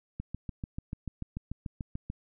click train, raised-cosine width 5 ms, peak -23 dBFS, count 14, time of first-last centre 0.2-2.101 s, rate 6.84 Hz, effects none

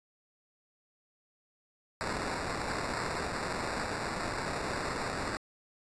white noise with sample-and-hold, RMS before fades -35 dBFS, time 2.01-5.37 s, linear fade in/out 0 ms, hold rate 3150 Hz, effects resampled to 22050 Hz

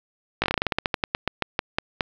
slowing click train, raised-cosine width 0.3 ms, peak -5 dBFS, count 20, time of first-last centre 0.42-2.008 s, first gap 18 ms, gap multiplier 1.15, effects low-pass 5000 Hz 12 dB/octave + 7-bit

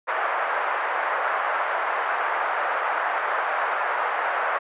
white band-pass noise, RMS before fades -25 dBFS, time 0.07-4.59 s, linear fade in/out 20 ms, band 580 to 1600 Hz, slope 24 dB/octave, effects resampled to 8000 Hz

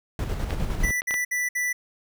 brown noise with tremolo, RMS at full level -25 dBFS, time 0.19-0.91 s, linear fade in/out 2 ms, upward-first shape square, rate 9.8 Hz, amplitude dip 40%
clicks, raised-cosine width 0.3 ms, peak -16 dBFS, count 4, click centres 0.507 / 1.019 / 1.109 / 1.141 s
square tone bursts, 1975.5 Hz, B6, in tune, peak -24 dBFS, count 4, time 0.83-1.73 s, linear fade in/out 10 ms, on 180 ms, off 60 ms
effects none

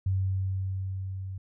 sine tone with level ramp, 95.2 Hz, F#2, 50 cents sharp, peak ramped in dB -23 to -34 dBFS, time 0.06-1.38 s, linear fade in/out 5 ms, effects none

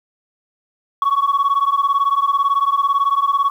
sine beating tone pair, 1108.7 / 1126.7 Hz, C#6 / C#6, 0 / +28 cents, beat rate 18 Hz, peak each -15 dBFS, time 1.02-3.5 s, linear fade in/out 2 ms, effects tanh soft clip ceiling -10 dBFS + 8-bit

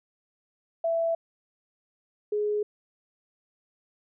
sine tone pair in turn, 664 / 418.3 Hz, E5 / G#4, +12 / +12 cents, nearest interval minor sixth, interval 800 cents, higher first, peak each -23 / -24 dBFS, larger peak first, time 0.84-1.15 / 2.32-2.63 s, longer neither, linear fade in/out 5 ms, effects none

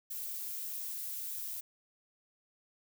violet noise, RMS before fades -40 dBFS, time 0.1-1.61 s, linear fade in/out 10 ms, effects none

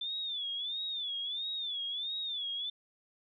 sine tone with vibrato, 3520 Hz, A7, in tune, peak -34 dBFS, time 0.01-2.7 s, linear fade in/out 5 ms, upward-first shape sine, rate 1.5 Hz, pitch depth 130 cents each way, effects none

